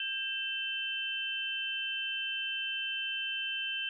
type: tone cluster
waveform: sine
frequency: 1596 / 2670 / 3083 Hz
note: G6 / E7 / G7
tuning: +31 / +22 / -29 cents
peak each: -40 / -37 / -35 dBFS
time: 0-3.89 s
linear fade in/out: 2 ms
effects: none